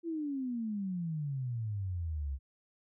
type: exponential sweep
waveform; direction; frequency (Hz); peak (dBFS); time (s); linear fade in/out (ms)
sine; down; 343.5 to 65.5; -33; 0.03-2.39; 50
effects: none